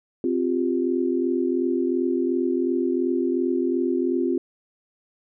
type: chord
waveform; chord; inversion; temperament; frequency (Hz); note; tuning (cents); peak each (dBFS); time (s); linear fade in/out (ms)
sine; C suspended fourth; none; equal; 261.6 / 349.2 / 392; C4 / F4 / G4; 0 / 0 / 0; -24 / -23 / -28; 0.24-4.38; 2
effects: none